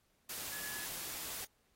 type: tone in noise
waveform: sine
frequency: 1700 Hz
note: G#6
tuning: 40 cents sharp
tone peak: -46 dBFS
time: 0.52-0.85 s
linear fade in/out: 5 ms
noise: white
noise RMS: -43 dBFS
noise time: 0.29-1.45 s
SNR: -6 dB
effects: pink hiss -75 dBFS RMS until 1.75 s + AAC 48 kbps